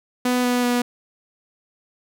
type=tone with pitch steps; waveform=sawtooth; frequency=248.5 / 246.2 / 243.9 Hz; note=B3 / B3 / B3; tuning=+11 / -5 / -21 cents; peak=-14 dBFS; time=0.25-0.82 s; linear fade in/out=5 ms; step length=190 ms; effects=none